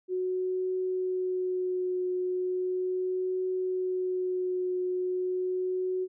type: tone with vibrato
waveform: sine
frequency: 367.7 Hz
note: F#4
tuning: 11 cents flat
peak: -27 dBFS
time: 0.08-6.08 s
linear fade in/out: 50 ms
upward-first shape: triangle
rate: 0.37 Hz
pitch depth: 16 cents each way
effects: none

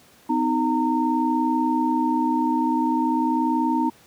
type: tone cluster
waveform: sine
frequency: 252.8 / 313.2 / 918 Hz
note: B3 / D#4 / A#5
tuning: +41 / +11 / -27 cents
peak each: -23 dBFS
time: 0.29-3.9 s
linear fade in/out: 10 ms
effects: pink hiss -53 dBFS RMS until 4.06 s + high-pass 100 Hz 12 dB/octave

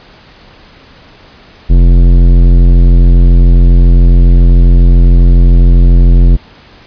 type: tone with tanh clipping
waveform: sine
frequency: 43.65 Hz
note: F1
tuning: in tune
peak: -3 dBFS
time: 1.69-6.37 s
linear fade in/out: 20 ms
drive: 15 dB
effects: pink hiss -38 dBFS RMS until 6.86 s + resampled to 11025 Hz

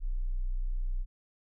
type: tone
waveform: sine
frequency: 30.87 Hz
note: B0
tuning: in tune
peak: -28 dBFS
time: 0-1.06 s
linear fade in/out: 50 ms
effects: none

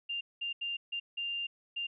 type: tone bursts at uneven times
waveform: sine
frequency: 2794 Hz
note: F7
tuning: in tune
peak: -33 dBFS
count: 6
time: 0.09-0.21 / 0.41-0.53 / 0.61-0.77 / 0.92-1 / 1.17-1.47 / 1.76-1.87 s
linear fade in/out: 10 ms
effects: none

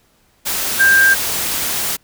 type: tone in noise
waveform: sine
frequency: 1588 Hz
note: G6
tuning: 22 cents sharp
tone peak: -8 dBFS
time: 0.79-1.15 s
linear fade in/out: 20 ms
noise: white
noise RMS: -20 dBFS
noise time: 0.45-1.97 s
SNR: +9 dB
effects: pink hiss -57 dBFS RMS until 2.03 s

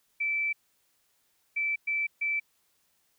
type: tone bursts at uneven times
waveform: sine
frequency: 2323 Hz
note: D7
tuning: 20 cents flat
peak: -26 dBFS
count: 4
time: 0.2-0.53 / 1.56-1.76 / 1.87-2.07 / 2.21-2.4 s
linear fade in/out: 10 ms
effects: white hiss -71 dBFS RMS until 3.18 s

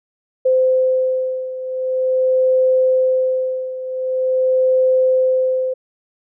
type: beating tone pair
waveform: sine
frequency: 516 / 516.45 Hz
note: C5 / C5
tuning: -24 / -23 cents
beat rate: 0.45 Hz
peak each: -15 / -19 dBFS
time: 0.45-5.74 s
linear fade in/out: 10 ms
effects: none

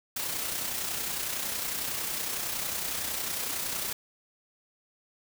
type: noise with amplitude modulation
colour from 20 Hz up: white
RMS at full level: -31 dBFS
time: 0.16-3.93 s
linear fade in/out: 5 ms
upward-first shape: sine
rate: 30.9 Hz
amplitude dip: 40%
effects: none

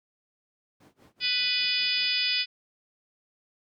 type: noise with tremolo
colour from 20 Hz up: brown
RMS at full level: -46 dBFS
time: 0.8-2.08 s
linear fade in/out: 5 ms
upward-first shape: sine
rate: 5.1 Hz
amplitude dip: 95%
type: harmonic tone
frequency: 495.7 Hz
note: B4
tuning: 6 cents sharp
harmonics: 3 / 4 / 5 / 6 / 7 / 8 / 9 / 10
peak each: -41 / -36 / -30 / -32 / -30 / -38 / -33 / -29 dBFS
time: 1.2-2.46 s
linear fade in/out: 50 ms
effects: high-pass 200 Hz 12 dB/octave

